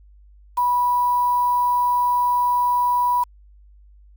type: tone with quantisation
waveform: sine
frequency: 980 Hz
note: B5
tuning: 14 cents flat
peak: -16 dBFS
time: 0.57-3.24 s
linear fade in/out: 10 ms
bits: 6
effects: added 50 Hz sine -46 dBFS peak until 4.16 s